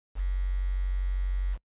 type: tone with quantisation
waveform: sine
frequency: 46.25 Hz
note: F#1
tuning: in tune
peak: -25 dBFS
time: 0.15-1.58 s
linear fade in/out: 50 ms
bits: 8
effects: noise-tail reverb RT60 0.1 s tail -25 dB re dry + resampled to 8000 Hz